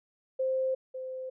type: tone pair in turn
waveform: sine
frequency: 523.3 / 517.9 Hz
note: C5 / C5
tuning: 0 / -18 cents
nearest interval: unison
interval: 18 cents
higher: first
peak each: -26 / -35 dBFS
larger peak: first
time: 0.39-0.75 / 0.94-1.3 s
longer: neither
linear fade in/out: 10 ms
effects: none